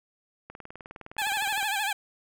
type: click train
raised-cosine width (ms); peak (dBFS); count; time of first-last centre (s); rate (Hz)
0.5; -27; 23; 0.5-1.628; 19.5
type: tone with vibrato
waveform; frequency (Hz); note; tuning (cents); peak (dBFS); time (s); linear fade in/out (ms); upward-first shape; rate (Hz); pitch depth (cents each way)
15% pulse; 823; G#5; -16; -20; 1.18-1.93; 5; sine; 13; 100
effects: none